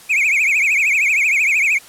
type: tone with vibrato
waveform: triangle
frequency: 2351 Hz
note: D7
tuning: 1 cent sharp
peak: -11 dBFS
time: 0.09-1.79 s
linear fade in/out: 20 ms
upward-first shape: triangle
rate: 13 Hz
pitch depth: 200 cents each way
effects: white hiss -42 dBFS RMS until 1.88 s + low-pass 12000 Hz 12 dB/octave